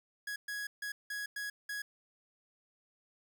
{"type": "tone bursts at uneven times", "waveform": "45% pulse", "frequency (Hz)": 1665, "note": "G#6", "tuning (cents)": 4, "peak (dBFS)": -37, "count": 6, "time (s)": [[0.27, 0.36], [0.48, 0.67], [0.82, 0.92], [1.1, 1.26], [1.36, 1.5], [1.69, 1.82]], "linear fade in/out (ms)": 5, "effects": []}